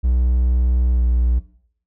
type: tone with pitch glide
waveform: triangle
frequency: 61.74 to 60.3 Hz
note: B1 to B1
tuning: 0 to -41 cents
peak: -12 dBFS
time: 0.03-1.4 s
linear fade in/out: 20 ms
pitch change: -41 cents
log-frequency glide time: 0.92-1.02 s
effects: noise-tail reverb RT60 0.6 s tail -17 dB re dry